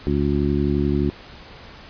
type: harmonic tone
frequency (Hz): 71.6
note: D2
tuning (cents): -43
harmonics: 1 / 2 / 3 / 4 / 5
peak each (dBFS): -24 / -24 / -24 / -24 / -24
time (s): 0.07-1.1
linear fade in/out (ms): 0
effects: pink hiss -42 dBFS RMS until 1.89 s + resampled to 11025 Hz